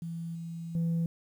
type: tone with level steps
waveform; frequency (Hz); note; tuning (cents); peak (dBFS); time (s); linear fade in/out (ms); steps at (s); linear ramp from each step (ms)
sine; 166.9; E3; +22; -34 / -36 / -24; 0.02-1.06; 2; 0.35 / 0.75; 2
effects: tanh soft clip ceiling -25 dBFS + 10-bit